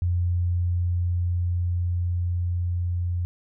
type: tone with level ramp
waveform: sine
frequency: 88 Hz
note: F2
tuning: 14 cents sharp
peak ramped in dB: -20 to -23 dBFS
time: 0.02-3.25 s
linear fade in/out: 0 ms
effects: none